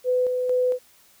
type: tone with tremolo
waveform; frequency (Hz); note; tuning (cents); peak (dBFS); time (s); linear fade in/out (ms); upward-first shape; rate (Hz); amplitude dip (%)
sine; 502; B4; +28; -18; 0.04-0.79; 50; square; 2.2; 35
effects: white hiss -56 dBFS RMS until 1.2 s